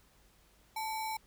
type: tone with sample-and-hold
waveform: sine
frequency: 879 Hz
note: A5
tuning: 2 cents flat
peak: -34 dBFS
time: 0.76-1.17 s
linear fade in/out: 5 ms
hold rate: 3150 Hz
effects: added 50 Hz sine -69 dBFS peak until 1.26 s + pink hiss -66 dBFS RMS until 1.26 s